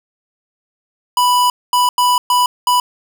square tone bursts at uneven times, 987.8 Hz, B5, in tune, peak -11 dBFS, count 5, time 1.17-1.5 / 1.73-1.89 / 1.98-2.18 / 2.3-2.46 / 2.67-2.8 s, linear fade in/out 2 ms, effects none

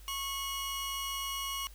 sawtooth tone pair together, 1096.4 / 2900 Hz, C#6 / F#7, -19 / -35 cents, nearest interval octave + perfect fourth, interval 1684 cents, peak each -34 / -34 dBFS, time 0.08-1.67 s, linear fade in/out 0 ms, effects added 50 Hz sine -49 dBFS peak until 1.74 s + white hiss -59 dBFS RMS until 1.74 s

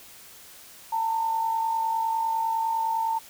sine tone with amplitude modulation, 901 Hz, A5, 41 cents sharp, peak -21 dBFS, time 0.92-3.19 s, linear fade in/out 10 ms, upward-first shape sine, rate 49.9 Hz, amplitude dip 45%, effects white hiss -48 dBFS RMS until 3.29 s

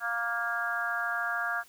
harmonic tone, 233.8 Hz, A#3, 5 cents sharp, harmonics 3 / 4 / 5 / 6 / 7, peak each -36 / -43 / -37 / -33 / -32 dBFS, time 0-1.64 s, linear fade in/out 50 ms, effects white hiss -58 dBFS RMS until 1.68 s

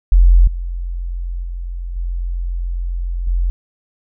sine tone with level steps, 43.65 Hz, F1, in tune, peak -5 / -20 / -22 / -18 / -13 dBFS, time 0.12-3.5 s, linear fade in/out 0 ms, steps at 0.47 / 1.43 / 1.96 / 3.27 s, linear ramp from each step 5 ms, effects none

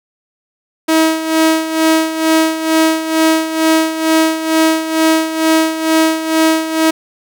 sawtooth tone with tremolo, 320 Hz, D#4, 49 cents sharp, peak -4 dBFS, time 0.88-6.91 s, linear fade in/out 10 ms, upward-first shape sine, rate 2.2 Hz, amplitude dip 70%, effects none

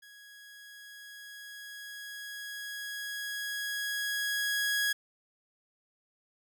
sawtooth tone with level ramp, 1661.2 Hz, G#6, in tune, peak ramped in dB -48 to -23 dBFS, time 0.02-4.93 s, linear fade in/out 10 ms, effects none

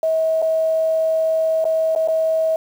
sine tone with dropouts, 642 Hz, E5, 46 cents flat, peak -15 dBFS, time 0.03-2.56 s, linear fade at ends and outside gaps 2 ms, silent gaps 0.419-0.424 / 1.643-1.652 / 1.951-1.96 / 2.076-2.084 s, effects 7-bit

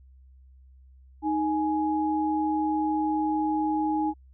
sine tone pair together, 311.1 / 835.3 Hz, D#4 / G#5, 0 / +10 cents, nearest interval octave + perfect fourth, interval 1710 cents, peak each -25 / -27 dBFS, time 1.22-4.14 s, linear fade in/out 50 ms, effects added 65 Hz sine -50 dBFS peak until 4.33 s

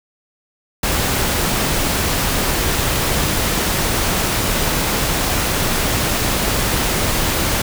pink noise, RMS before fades -18 dBFS, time 0.83-7.62 s, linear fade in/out 5 ms, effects none

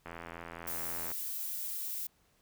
click train, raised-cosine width 0.5 ms, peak -28 dBFS, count 90, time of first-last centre 0.06-1.116 s, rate 84.3 Hz
violet noise, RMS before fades -38 dBFS, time 0.67-2.07 s, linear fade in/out 5 ms
effects pink hiss -70 dBFS RMS until 2.41 s

